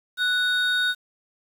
triangle tone pair together, 1480 / 3726 Hz, F#6 / A#7, 0 / -2 cents, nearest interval octave + major third, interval 1598 cents, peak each -20 / -23 dBFS, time 0.17-0.95 s, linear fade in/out 50 ms, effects 8-bit

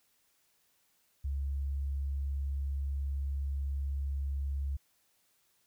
sine tone, 69.3 Hz, C#2, in tune, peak -31 dBFS, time 1.24-4.77 s, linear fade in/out 10 ms, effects white hiss -72 dBFS RMS until 5.66 s

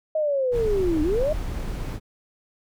sine linear two-way sweep, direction down then up, 635 to 295 to 635 Hz, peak -20 dBFS, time 0.15-1.33 s, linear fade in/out 5 ms, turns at 1.02 s
brown noise, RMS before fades -28 dBFS, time 0.51-2 s, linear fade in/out 50 ms
effects none

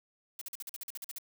blue noise bursts, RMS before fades -41 dBFS, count 12, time 0.39-1.184 s, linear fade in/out 2 ms, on 24 ms, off 46 ms, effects none

